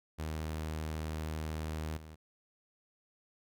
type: tone with level steps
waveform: sawtooth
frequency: 78.2 Hz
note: D#2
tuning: 9 cents sharp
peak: -32 / -44 dBFS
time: 0.18-2.16 s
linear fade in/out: 20 ms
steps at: 1.97 s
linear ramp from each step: 5 ms
effects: none